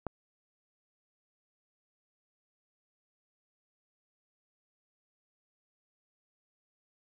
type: click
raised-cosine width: 1 ms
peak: -20 dBFS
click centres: 0.067 s
effects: none